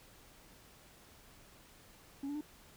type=tone with pitch steps; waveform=sine; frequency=277.2 / 288.6 / 300.5 Hz; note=C#4 / D4 / D4; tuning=0 / -30 / +40 cents; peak=-34 dBFS; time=2.23-2.41 s; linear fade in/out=5 ms; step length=60 ms; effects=tanh soft clip ceiling -36 dBFS + pink hiss -60 dBFS RMS until 2.76 s